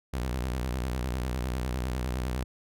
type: tone with vibrato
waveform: sawtooth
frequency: 62.8 Hz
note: B1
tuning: 30 cents sharp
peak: -25 dBFS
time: 0.13-2.44 s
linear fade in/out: 10 ms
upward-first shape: square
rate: 9.9 Hz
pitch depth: 100 cents each way
effects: none